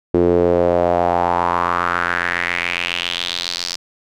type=tone with band-pass filter sweep; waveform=sawtooth; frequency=87.31 Hz; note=F2; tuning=in tune; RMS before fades=-18 dBFS; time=0.14-3.76 s; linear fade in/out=5 ms; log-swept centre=370 to 5100 Hz; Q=3.8; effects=none